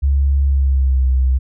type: tone with pitch glide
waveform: sine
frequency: 69.3 to 64.66 Hz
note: C#2 to C2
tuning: 0 to -20 cents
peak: -11 dBFS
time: 0.02-1.39 s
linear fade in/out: 20 ms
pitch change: -120 cents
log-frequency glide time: 0.44-1.07 s
effects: none